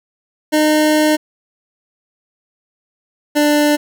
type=tone pair in turn; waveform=25% pulse; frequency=306 / 295.9 Hz; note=D#4 / D4; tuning=-29 / +13 cents; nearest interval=minor second; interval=58 cents; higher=first; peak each=-7 dBFS; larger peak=neither; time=0.52-1.17 / 3.35-3.77 s; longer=first; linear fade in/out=20 ms; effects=none